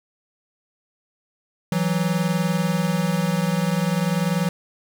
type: tone pair together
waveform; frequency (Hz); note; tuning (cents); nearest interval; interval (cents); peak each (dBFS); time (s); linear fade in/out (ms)
square; 164.64 / 185; E3 / F#3; -2 / 0; major second; 202; -23; 1.72-4.49; 2
effects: none